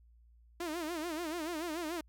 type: tone with vibrato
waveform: sawtooth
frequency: 327.9 Hz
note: E4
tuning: 9 cents flat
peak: -32 dBFS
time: 0.6-2.01 s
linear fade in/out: 5 ms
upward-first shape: sine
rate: 6.9 Hz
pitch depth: 140 cents each way
effects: added 58 Hz sine -59 dBFS peak until 2.08 s